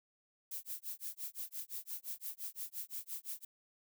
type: noise with tremolo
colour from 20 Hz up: violet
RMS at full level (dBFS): -41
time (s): 0.51-3.45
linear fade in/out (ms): 5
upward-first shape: sine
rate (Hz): 5.8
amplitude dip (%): 100
effects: none